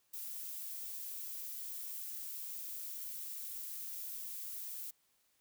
violet noise, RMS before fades -44 dBFS, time 0.13-4.91 s, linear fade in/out 10 ms, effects white hiss -75 dBFS RMS until 5.4 s

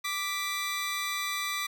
20% pulse tone pair together, 1174.7 / 1975.6 Hz, D6 / B6, 0 / 0 cents, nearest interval major sixth, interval 900 cents, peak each -28 dBFS, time 0.04-1.67 s, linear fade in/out 10 ms, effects none

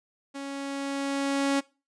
sawtooth tone with level ramp, 277.2 Hz, C#4, in tune, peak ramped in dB -31 to -18 dBFS, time 0.34-1.61 s, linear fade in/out 20 ms, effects noise-tail reverb RT60 0.3 s tail -21 dB re dry + resampled to 22050 Hz

